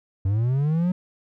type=linear sweep; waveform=triangle; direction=up; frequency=92.5 to 185 Hz; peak=-17 dBFS; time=0.25-0.92 s; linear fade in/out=5 ms; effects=none